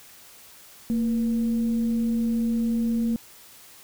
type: tone with frequency modulation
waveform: sine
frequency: 229.2 Hz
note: A#3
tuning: 29 cents flat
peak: -21 dBFS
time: 0.9-3.16 s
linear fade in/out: 0 ms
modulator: 254 Hz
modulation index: 0.23
effects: white hiss -49 dBFS RMS until 3.83 s